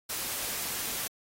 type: noise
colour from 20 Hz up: white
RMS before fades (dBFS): -34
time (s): 0.09-1.08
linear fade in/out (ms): 10
effects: AAC 48 kbps